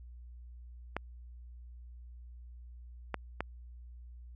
clicks, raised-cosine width 0.5 ms, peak -18 dBFS, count 3, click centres 0.966 / 3.143 / 3.406 s, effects added 60 Hz sine -47 dBFS peak until 4.35 s

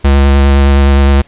square tone with vibrato, 69.3 Hz, C#2, in tune, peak -5 dBFS, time 0.04-1.22 s, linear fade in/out 10 ms, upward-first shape square, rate 9.7 Hz, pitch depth 14 cents each way, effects pink hiss -44 dBFS RMS until 1.27 s + resampled to 8000 Hz

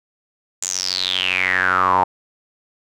sawtooth tone with band-pass filter sweep, 92.5 Hz, F#2, in tune, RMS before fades -19 dBFS, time 0.62-2.04 s, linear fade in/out 5 ms, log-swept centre 7300 to 870 Hz, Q 8.9, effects none

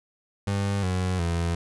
30% pulse tone with pitch steps, 99.7 / 91.95 / 84.81 Hz, G2 / F#2 / E2, +30 / -10 / +50 cents, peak -21 dBFS, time 0.47-1.55 s, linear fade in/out 5 ms, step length 360 ms, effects resampled to 24000 Hz

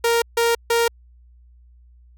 sawtooth tone bursts, 466.2 Hz, A#4, in tune, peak -12 dBFS, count 3, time 0.04-0.88 s, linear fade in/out 5 ms, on 180 ms, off 150 ms, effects added 60 Hz sine -47 dBFS peak until 2.17 s

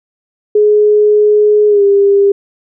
sine tone with pitch glide, 420 to 399.9 Hz, G#4 to G4, +19 to +35 cents, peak -5 dBFS, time 0.55-2.32 s, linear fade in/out 5 ms, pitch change -84 cents, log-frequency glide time 1.68-1.83 s, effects none

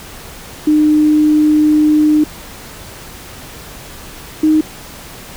sine tone pair in turn, 303.7 / 310.3 Hz, D#4 / D#4, -42 / -5 cents, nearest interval unison, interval 37 cents, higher second, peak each -7 dBFS, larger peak neither, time 0.67-2.24 / 4.43-4.61 s, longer first, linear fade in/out 5 ms, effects pink hiss -33 dBFS RMS until 5.36 s

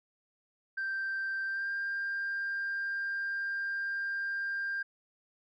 sine tone with pitch glide, 1568 to 1594.5 Hz, G6 to G6, 0 to +29 cents, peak -30 dBFS, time 0.77-4.83 s, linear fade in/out 10 ms, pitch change +29 cents, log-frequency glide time 1.46-1.7 s, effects tanh soft clip ceiling -29 dBFS

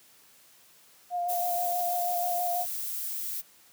sine tone with vibrato, 706 Hz, F5, 19 cents sharp, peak -27 dBFS, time 1.1-2.66 s, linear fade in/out 50 ms, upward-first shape square, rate 6.2 Hz, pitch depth 15 cents each way
violet noise, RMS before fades -34 dBFS, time 1.28-3.42 s, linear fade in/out 20 ms
effects white hiss -58 dBFS RMS until 3.72 s + high-pass 100 Hz 12 dB/octave

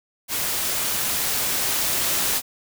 white noise with level ramp, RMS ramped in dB -25 to -22 dBFS, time 0.28-2.42 s, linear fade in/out 50 ms, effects none

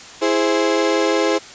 35% pulse chord, E augmented, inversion none, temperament equal, 329.6 / 415.3 / 523.3 Hz, E4 / G#4 / B#4, 0 / 0 / 0 cents, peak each -18 dBFS, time 0.21-1.39 s, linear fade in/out 20 ms, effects white hiss -38 dBFS RMS until 1.54 s + resampled to 16000 Hz

